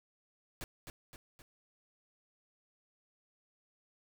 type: noise with echo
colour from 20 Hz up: pink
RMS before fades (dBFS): -42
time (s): 0.61-0.64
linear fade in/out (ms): 0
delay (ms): 260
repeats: 3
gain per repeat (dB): -5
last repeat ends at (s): 1.42
effects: none